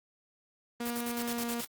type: tone with pitch glide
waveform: sawtooth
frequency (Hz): 237.9 to 236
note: A#3 to A#3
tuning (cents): +35 to +22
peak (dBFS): -29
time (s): 0.8-1.61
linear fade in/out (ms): 5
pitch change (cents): -13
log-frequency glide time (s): 1.19-1.45
type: noise with tremolo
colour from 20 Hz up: white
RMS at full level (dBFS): -38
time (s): 0.85-1.67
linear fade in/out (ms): 10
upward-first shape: square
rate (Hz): 9.4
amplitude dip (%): 80
effects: Opus 24 kbps